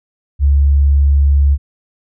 sine tone, 70.5 Hz, C#2, 30 cents sharp, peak -7 dBFS, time 0.39-1.58 s, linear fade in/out 50 ms, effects none

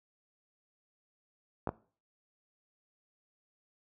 clicks, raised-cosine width 1 ms, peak -18 dBFS, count 2, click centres 1.673 / 1.691 s, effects noise-tail reverb RT60 0.4 s tail -19 dB re dry + high-pass 60 Hz 12 dB/octave

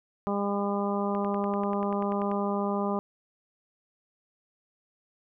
harmonic tone, 201.6 Hz, G3, 49 cents sharp, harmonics 1 / 2 / 3 / 4 / 5 / 6, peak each -29 / -32 / -34 / -35 / -36 / -37 dBFS, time 0.27-2.99 s, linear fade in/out 0 ms
click train, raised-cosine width 0.5 ms, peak -26 dBFS, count 13, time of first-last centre 1.15-2.315 s, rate 10.3 Hz
effects none

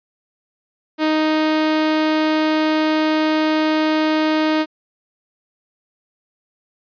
sawtooth tone, 311.1 Hz, D#4, in tune, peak -11 dBFS, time 0.98-4.66 s, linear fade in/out 50 ms, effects resampled to 11025 Hz

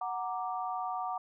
sine chord, Gb augmented, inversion none, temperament equal, 740 / 932.3 / 1174.7 Hz, Gb5 / Bb5 / D6, 0 / 0 / 0 cents, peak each -35 / -39 / -38 dBFS, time 0.01-1.18 s, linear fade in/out 5 ms, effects none

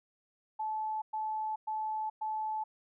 sine tone bursts, 867 Hz, A5, 26 cents flat, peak -32 dBFS, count 4, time 0.59-2.64 s, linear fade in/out 10 ms, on 430 ms, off 110 ms, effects none

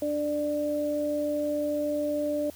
sine tone pair together, 294.6 / 592 Hz, D4 / D5, +6 / +14 cents, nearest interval octave, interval 1208 cents, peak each -30 / -27 dBFS, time 0.02-2.5 s, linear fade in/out 2 ms, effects added 81 Hz sine -53 dBFS peak until 2.55 s + white hiss -51 dBFS RMS until 2.55 s

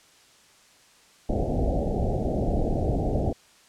pink low-pass noise, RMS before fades -25 dBFS, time 1.29-3.33 s, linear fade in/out 5 ms, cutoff 770 Hz, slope 96 dB/octave, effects white hiss -56 dBFS RMS until 3.68 s + low-pass 8000 Hz 12 dB/octave

